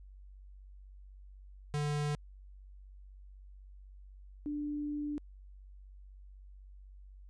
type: tone pair in turn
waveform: square / sine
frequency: 147.3 / 294.6 Hz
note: D3 / D4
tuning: +6 / +6 cents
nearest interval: octave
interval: 1200 cents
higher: second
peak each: -32 / -34 dBFS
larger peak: first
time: 1.74-2.15 / 4.46-5.18 s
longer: second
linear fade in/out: 0 ms
effects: added 48 Hz sine -50 dBFS peak until 7.29 s + resampled to 22050 Hz